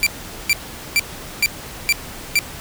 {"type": "tone bursts", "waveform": "sawtooth", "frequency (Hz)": 2349, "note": "D7", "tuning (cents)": 0, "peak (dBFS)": -9, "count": 6, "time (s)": [0.03, 2.39], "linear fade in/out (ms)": 0, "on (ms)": 35, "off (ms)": 430, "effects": ["pink hiss -34 dBFS RMS until 2.6 s"]}